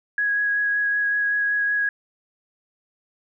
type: tone with vibrato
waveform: sine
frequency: 1661.2 Hz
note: G#6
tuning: in tune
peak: -19 dBFS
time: 0.18-1.89 s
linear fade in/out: 2 ms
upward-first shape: sine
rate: 5.3 Hz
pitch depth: 11 cents each way
effects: none